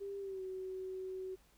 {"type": "tone with pitch glide", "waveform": "sine", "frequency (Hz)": [397.8, 375.5], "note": ["G4", "F#4"], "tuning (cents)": [25, 26], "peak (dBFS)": -40, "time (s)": [0, 1.36], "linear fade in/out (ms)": 20, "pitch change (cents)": -99, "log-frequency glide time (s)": [0.19, 0.42], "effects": ["added 50 Hz sine -69 dBFS peak until 1.57 s", "pink hiss -69 dBFS RMS until 1.57 s"]}